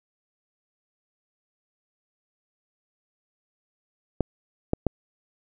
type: clicks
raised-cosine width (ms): 2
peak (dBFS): -8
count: 3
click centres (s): 4.207 / 4.734 / 4.867
effects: none